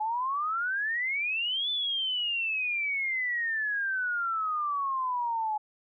sine exponential two-way sweep, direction up then down, 842 to 3524 to 842 Hz, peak -27 dBFS, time 0-5.58 s, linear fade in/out 10 ms, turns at 1.7 s, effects none

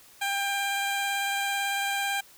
15% pulse tone with vibrato, 796 Hz, G5, 26 cents sharp, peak -20 dBFS, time 0.21-2.21 s, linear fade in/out 10 ms, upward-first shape sine, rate 18 Hz, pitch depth 11 cents each way, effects white hiss -54 dBFS RMS until 2.37 s

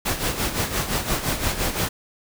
pink noise with tremolo, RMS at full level -22 dBFS, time 0.05-1.89 s, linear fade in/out 10 ms, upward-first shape sine, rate 5.8 Hz, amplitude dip 65%, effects none

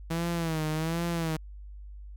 sawtooth tone with vibrato, 162.6 Hz, E3, 23 cents flat, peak -24 dBFS, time 0.1-1.37 s, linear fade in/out 10 ms, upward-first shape sine, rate 1.3 Hz, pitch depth 89 cents each way, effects added 50 Hz sine -41 dBFS peak until 2.16 s

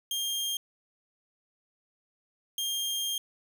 sawtooth tone pair in turn, 3209 / 3209 Hz, G7 / G7, +40 / +40 cents, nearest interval unison, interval 0 cents, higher neither, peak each -26 dBFS, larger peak neither, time 0.11-0.57 / 2.58-3.18 s, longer second, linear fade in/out 2 ms, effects none

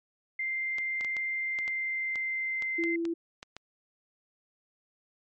sine tone with pitch glide, 2093 to 2077 Hz, C7 to C7, 0 to -13 cents, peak -29 dBFS, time 0.39-2.96 s, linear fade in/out 5 ms, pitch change -13 cents, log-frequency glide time 1.4-2.81 s
clicks, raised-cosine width 0.2 ms, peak -24 dBFS, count 12, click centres 0.784 / 1.01 / 1.047 / 1.167 / 1.588 / 1.679 / 2.157 / 2.623 / 2.838 / 3.053 / 3.429 / 3.566 s
sine tone, 335.1 Hz, E4, 29 cents sharp, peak -28 dBFS, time 2.78-3.14 s, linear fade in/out 10 ms
effects MP3 48 kbps

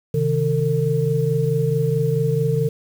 sine tone cluster, 131.8 / 156.4 / 451.8 Hz, C3 / D#3 / A4, +13 / +9 / +46 cents, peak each -21 dBFS, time 0.14-2.69 s, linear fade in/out 5 ms, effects 7-bit

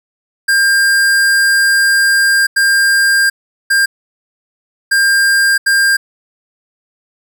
square tone bursts at uneven times, 1600 Hz, G6, 35 cents sharp, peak -9 dBFS, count 5, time 0.48-2.47 / 2.56-3.3 / 3.7-3.86 / 4.91-5.58 / 5.66-5.97 s, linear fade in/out 10 ms, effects none

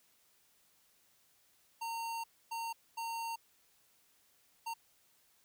square tone bursts at uneven times, 917 Hz, A#5, 29 cents flat, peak -38 dBFS, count 4, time 1.81-2.24 / 2.51-2.73 / 2.97-3.36 / 4.66-4.74 s, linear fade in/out 10 ms, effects white hiss -70 dBFS RMS until 5.44 s

